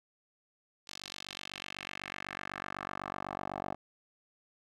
10% pulse tone with band-pass filter sweep, 48 Hz, G1, 36 cents flat, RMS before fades -42 dBFS, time 0.87-3.75 s, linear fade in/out 10 ms, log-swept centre 4800 to 720 Hz, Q 1.8, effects none

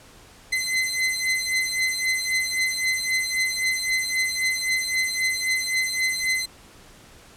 sawtooth beating tone pair, 2047 / 2050.8 Hz, C7 / C7, -38 / -35 cents, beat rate 3.8 Hz, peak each -22 / -21 dBFS, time 0.52-6.46 s, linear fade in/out 10 ms, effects pink hiss -49 dBFS RMS until 7.36 s + low-pass 11000 Hz 12 dB/octave

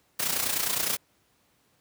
white noise with amplitude modulation, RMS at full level -25 dBFS, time 0.19-0.97 s, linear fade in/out 10 ms, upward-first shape sine, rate 29.7 Hz, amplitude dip 65%, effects pink hiss -67 dBFS RMS until 1.8 s + high-pass 80 Hz 12 dB/octave

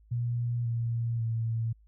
sine tone with pitch steps, 119.6 / 116.67 / 113.8 Hz, A#2 / A#2 / A#2, +45 / +2 / -41 cents, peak -27 dBFS, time 0.11-1.73 s, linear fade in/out 10 ms, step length 540 ms, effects added 53 Hz sine -56 dBFS peak until 1.87 s

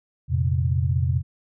sine chord, F suspended fourth, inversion none, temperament equal with one note detuned, 87.31 / 116.54 / 132.41 Hz, F2 / Bb2 / C3, 0 / 0 / +21 cents, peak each -22 / -26 / -23 dBFS, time 0.28-1.23 s, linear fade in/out 50 ms, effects none

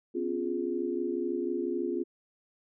sine chord, C# dominant seventh, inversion third, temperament equal with one note detuned, 253.2 / 277.2 / 349.2 / 415.3 Hz, B3 / C#4 / E#4 / G#4, +43 / 0 / 0 / 0 cents, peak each -36 / -37 / -31 / -36 dBFS, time 0.14-2.04 s, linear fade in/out 20 ms, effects none

